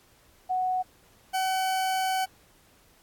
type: tone pair in turn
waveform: sine / 40% pulse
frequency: 740 / 756 Hz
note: F#5 / F#5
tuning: 0 / +37 cents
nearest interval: unison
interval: 37 cents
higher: second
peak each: -24 dBFS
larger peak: neither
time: 0.49-0.83 / 1.33-2.26 s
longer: second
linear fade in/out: 20 ms
effects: pink hiss -60 dBFS RMS until 3.02 s + AAC 64 kbps